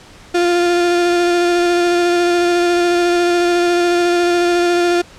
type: tone with vibrato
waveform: 35% pulse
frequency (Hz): 349.2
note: F4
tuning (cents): 0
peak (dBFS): -10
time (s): 0.34-5.02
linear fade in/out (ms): 10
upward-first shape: square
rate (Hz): 14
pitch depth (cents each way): 11
effects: pink hiss -41 dBFS RMS until 5.18 s + low-pass 7000 Hz 12 dB/octave